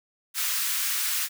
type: high-pass noise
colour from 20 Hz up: white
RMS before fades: -27 dBFS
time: 0.34-1.29 s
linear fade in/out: 50 ms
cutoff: 1200 Hz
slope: 24 dB/octave
effects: none